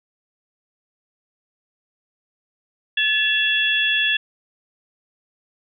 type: tone cluster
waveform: sine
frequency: 1724 / 2705 / 3372 Hz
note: A6 / E7 / G#7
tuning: -36 / +44 / +26 cents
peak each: -21 dBFS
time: 2.97-4.17 s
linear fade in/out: 5 ms
effects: none